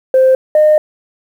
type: tone pair in turn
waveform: sine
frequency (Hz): 522 / 611.1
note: C5 / D#5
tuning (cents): -4 / -31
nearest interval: minor third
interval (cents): 273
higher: second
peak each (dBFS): -4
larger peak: neither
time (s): 0.14-0.35 / 0.55-0.78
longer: second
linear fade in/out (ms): 2
effects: tanh soft clip ceiling -2 dBFS + 7-bit

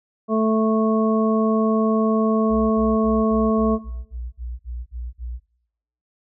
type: harmonic tone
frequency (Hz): 220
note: A3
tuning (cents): 0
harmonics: 1 / 2 / 3 / 5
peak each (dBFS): -19 / -22 / -24 / -26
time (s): 0.28-3.79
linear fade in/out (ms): 50
type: tone bursts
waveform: sine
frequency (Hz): 60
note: B1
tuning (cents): -49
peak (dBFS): -27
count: 11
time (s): 2.49-5.4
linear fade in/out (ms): 50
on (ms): 220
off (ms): 49
effects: noise-tail reverb RT60 0.8 s tail -21 dB re dry

